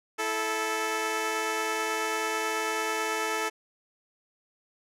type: tone pair together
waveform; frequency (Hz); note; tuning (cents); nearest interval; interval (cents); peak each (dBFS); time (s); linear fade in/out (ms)
10% pulse; 329.6 / 436.4; E4 / A4; 0 / -14; perfect fourth; 486; -26 / -20; 0.18-3.5; 20
effects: low-pass 12000 Hz 12 dB/octave